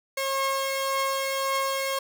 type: tone pair together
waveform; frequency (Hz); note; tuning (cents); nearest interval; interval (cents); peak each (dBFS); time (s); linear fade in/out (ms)
sawtooth; 540.6 / 1083; C#5 / C#6; -44 / -41; octave; 1203; -24; 0.17-1.99; 5
effects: none